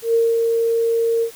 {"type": "tone with ADSR envelope", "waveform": "sine", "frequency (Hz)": 459.7, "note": "A#4", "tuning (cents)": -24, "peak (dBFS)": -12, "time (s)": [0.02, 1.31], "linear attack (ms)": 120, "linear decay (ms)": 210, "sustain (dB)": -3, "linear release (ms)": 86, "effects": ["white hiss -42 dBFS RMS until 1.35 s"]}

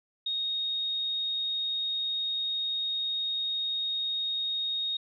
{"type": "tone", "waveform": "sine", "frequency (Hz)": 3729, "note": "A#7", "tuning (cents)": 0, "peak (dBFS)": -28, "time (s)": [0.26, 4.97], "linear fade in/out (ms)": 5, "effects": []}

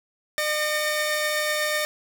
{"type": "tone cluster", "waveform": "sawtooth", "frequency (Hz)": [605, 1823, 2251], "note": ["D#5", "A#6", "C#7"], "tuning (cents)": [-49, -39, 26], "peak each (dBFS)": [-22, -23, -29], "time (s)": [0.38, 1.85], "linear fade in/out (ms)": 0, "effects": ["9-bit"]}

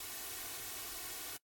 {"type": "noise with comb filter", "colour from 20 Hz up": "white", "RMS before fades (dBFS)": -44, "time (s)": [0, 1.37], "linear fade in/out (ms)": 5, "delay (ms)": 2.7, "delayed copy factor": 0.7, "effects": ["noise-tail reverb RT60 0.1 s tail -22 dB re dry", "AAC 64 kbps"]}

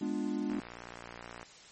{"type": "chord", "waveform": "triangle", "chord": "G# diminished seventh", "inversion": "none", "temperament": "equal", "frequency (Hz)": [207.7, 246.9, 293.7, 349.2], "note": ["G#3", "B3", "D4", "F4"], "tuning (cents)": [0, 0, 0, 0], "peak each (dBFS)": [-35, -35, -33, -39], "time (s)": [0.01, 0.6], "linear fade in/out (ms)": 5}
{"type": "click train", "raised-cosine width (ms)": 0.5, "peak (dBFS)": -29, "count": 56, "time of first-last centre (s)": [0.5, 1.429], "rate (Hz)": 59.2}
{"effects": ["white hiss -54 dBFS RMS until 1.71 s", "MP3 32 kbps"]}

